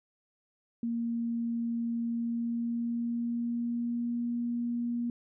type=tone with pitch glide; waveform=sine; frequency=233.1 to 238 Hz; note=A#3 to A#3; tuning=0 to +36 cents; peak=-29 dBFS; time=0.83-5.1 s; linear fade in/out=2 ms; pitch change=+36 cents; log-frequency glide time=2.08-4.26 s; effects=none